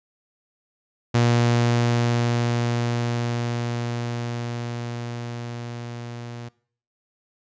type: tone with level ramp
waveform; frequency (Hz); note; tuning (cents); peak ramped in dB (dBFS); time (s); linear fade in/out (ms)
sawtooth; 119.1; A#2; +38; -12 to -30; 1.14-6.49; 10
effects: noise-tail reverb RT60 0.5 s tail -21 dB re dry + resampled to 16000 Hz